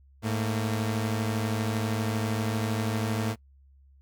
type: tone pair together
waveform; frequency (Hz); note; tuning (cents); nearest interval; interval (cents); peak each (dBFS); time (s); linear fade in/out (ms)
sawtooth; 107.6 / 227.8; A2 / A#3; -38 / -40; octave + minor second; 1298; -24 / -27; 0.22-3.36; 50
effects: noise-tail reverb RT60 0.1 s tail -24 dB re dry + added 68 Hz sine -54 dBFS peak until 4.01 s